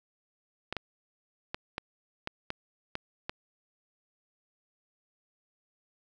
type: clicks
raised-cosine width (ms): 0.3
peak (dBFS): -17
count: 8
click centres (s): 0.726 / 0.767 / 1.545 / 1.781 / 2.274 / 2.504 / 2.954 / 3.295
effects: none